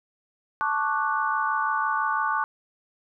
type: chord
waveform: sine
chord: D major seventh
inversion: second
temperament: equal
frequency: 880 / 1108.7 / 1174.7 / 1480 Hz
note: A5 / C#6 / D6 / F#6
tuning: 0 / 0 / 0 / 0 cents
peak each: -28 dBFS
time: 0.61-2.44 s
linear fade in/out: 0 ms
effects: none